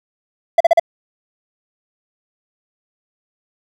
triangle tone bursts, 673 Hz, E5, 36 cents sharp, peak -4 dBFS, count 4, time 0.58-0.797 s, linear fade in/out 5 ms, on 25 ms, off 39 ms, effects none

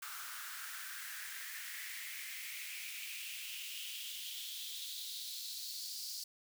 white noise with high-pass filter sweep, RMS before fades -45 dBFS, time 0.02-6.24 s, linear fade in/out 5 ms, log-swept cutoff 1300 to 4800 Hz, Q 4.6, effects none

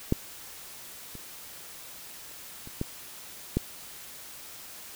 clicks, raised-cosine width 3 ms, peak -9 / -29 / -30 / -16 / -11 dBFS, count 5, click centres 0.124 / 1.153 / 2.674 / 2.814 / 3.57 s, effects white hiss -45 dBFS RMS until 4.95 s

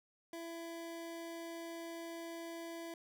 25% pulse tone, 334.1 Hz, E4, 23 cents sharp, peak -40 dBFS, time 0.33-2.94 s, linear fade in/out 2 ms, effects none

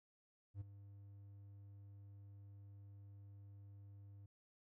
triangle tone with ADSR envelope, 100 Hz, G2, 35 cents sharp, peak -40 dBFS, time 0.54-4.26 s, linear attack 68 ms, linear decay 15 ms, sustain -13 dB, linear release 4 ms, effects none

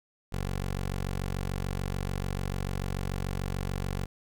15% pulse tone, 46.84 Hz, F#1, 22 cents sharp, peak -24 dBFS, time 0.32-4.06 s, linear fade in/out 10 ms, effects none

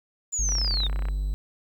sine linear sweep, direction down, 7120 to 3532 Hz, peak -25 dBFS, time 0.32-0.88 s, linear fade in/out 20 ms
triangle tone, 49.08 Hz, G1, 3 cents sharp, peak -22 dBFS, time 0.39-1.34 s, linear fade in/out 0 ms
click train, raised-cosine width 0.5 ms, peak -23 dBFS, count 20, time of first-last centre 0.49-1.086 s, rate 31.9 Hz
effects 9-bit

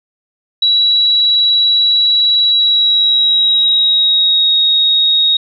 sine tone with pitch glide, 3907 to 3759 Hz, B7 to A#7, -19 to +14 cents, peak -8 dBFS, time 0.62-5.37 s, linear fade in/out 5 ms, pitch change -67 cents, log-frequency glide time 2.46-4.54 s, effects none

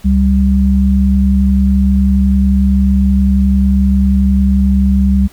sine tone pair together, 69.25 / 196 Hz, C#2 / G3, -1 / 0 cents, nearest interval octave + tritone, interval 1801 cents, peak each -10 dBFS, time 0.04-5.28 s, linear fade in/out 20 ms, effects pink hiss -43 dBFS RMS until 5.32 s

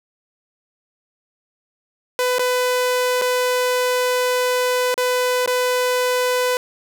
sawtooth tone with dropouts, 500 Hz, B4, 21 cents sharp, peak -13 dBFS, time 2.19-6.57 s, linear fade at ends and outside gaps 1 ms, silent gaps 2.384-2.393 / 3.215-3.219 / 4.942-4.978 / 5.461-5.475 s, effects none

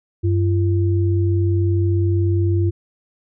sine tone pair together, 95.9 / 341.7 Hz, G2 / F4, -37 / -38 cents, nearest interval octave + minor seventh, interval 2199 cents, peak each -15 / -22 dBFS, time 0.23-2.71 s, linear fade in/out 20 ms, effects none

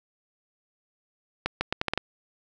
accelerating click train, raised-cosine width 0.3 ms, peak -9 dBFS, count 7, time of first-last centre 1.46-1.976 s, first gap 150 ms, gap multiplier 0.77, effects none

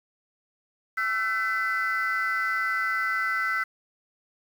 sine tone cluster, 1331 / 1528 / 2010 Hz, E6 / G6 / B6, +16 / -45 / +30 cents, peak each -27 / -27 / -27 dBFS, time 0.97-3.64 s, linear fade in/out 10 ms, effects tanh soft clip ceiling -19 dBFS + 8-bit

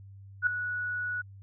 sine tone with ADSR envelope, 1468 Hz, F#6, 14 cents flat, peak -19 dBFS, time 0.42-1.22 s, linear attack 48 ms, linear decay 3 ms, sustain -11 dB, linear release 12 ms, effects added 98 Hz sine -46 dBFS peak until 1.42 s

